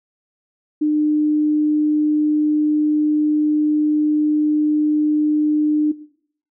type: tone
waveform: sine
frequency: 302 Hz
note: D4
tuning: 48 cents sharp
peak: -14 dBFS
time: 0.81-5.92 s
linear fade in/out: 10 ms
effects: noise-tail reverb RT60 0.6 s tail -17 dB re dry